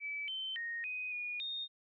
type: tone with pitch steps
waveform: sine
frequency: 2301 / 3084 / 1861 / 2501 / 2448 / 3684 Hz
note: D7 / G7 / A#6 / D#7 / D#7 / A#7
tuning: -36 / -29 / -3 / +8 / -29 / -21 cents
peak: -37 dBFS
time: 0-1.68 s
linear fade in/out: 50 ms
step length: 280 ms
effects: none